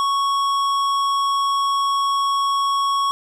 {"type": "tone with tanh clipping", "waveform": "sine", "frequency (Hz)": 1108.7, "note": "C#6", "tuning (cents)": 0, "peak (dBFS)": -19, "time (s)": [0, 3.11], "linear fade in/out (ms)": 0, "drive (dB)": 14, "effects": []}